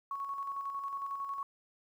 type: tone with tremolo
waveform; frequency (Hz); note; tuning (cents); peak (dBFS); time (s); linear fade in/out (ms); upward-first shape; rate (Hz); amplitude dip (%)
sine; 1108.7; C#6; 0; -34; 0.11-1.43; 2; square; 11; 40
effects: 11-bit